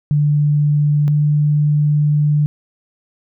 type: tone pair in turn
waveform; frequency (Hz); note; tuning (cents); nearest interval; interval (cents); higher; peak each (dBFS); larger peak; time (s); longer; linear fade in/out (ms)
sine; 147.5 / 148.53; D3 / D3; +8 / +20; unison; 12; second; -11; neither; 0.11-1.08 / 1.08-2.46; second; 0
effects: none